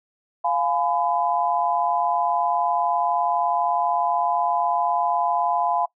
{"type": "chord", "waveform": "sine", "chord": "F diminished", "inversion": "none", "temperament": "just", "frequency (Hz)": [698.5, 838.1, 1005.8], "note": ["F5", "Ab5", "Cb6"], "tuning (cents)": [0, 16, 31], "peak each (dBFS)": [-23, -24, -24], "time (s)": [0.44, 5.86], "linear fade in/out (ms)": 10, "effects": ["noise-tail reverb RT60 0.1 s tail -21 dB re dry"]}